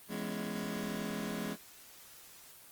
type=chord; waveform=sawtooth; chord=C# minor seventh; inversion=first; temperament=just; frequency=166.31 / 207.9 / 249.5 / 277.2 Hz; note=E3 / G#3 / B3 / C#4; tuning=+16 / +2 / +18 / 0 cents; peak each=-39 / -34 / -40 / -40 dBFS; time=0.08-1.57 s; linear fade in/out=50 ms; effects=white hiss -55 dBFS RMS until 2.71 s + Opus 24 kbps